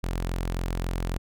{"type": "tone", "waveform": "sawtooth", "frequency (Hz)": 43.65, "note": "F1", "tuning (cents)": 0, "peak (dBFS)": -23, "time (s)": [0.03, 1.18], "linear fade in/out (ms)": 10, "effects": []}